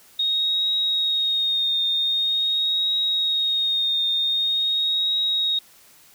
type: tone with vibrato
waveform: sine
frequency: 3729 Hz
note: A#7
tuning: in tune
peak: -19 dBFS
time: 0.19-5.59 s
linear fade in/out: 5 ms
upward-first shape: triangle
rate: 0.45 Hz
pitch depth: 34 cents each way
effects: white hiss -52 dBFS RMS until 6.14 s